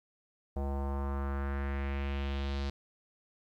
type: tone with low-pass filter sweep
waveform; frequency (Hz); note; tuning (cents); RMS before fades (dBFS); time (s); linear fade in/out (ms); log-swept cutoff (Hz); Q
square; 69.3; C#2; 0; -34; 0.56-2.7; 5; 710 to 4500; 2.3
effects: 11-bit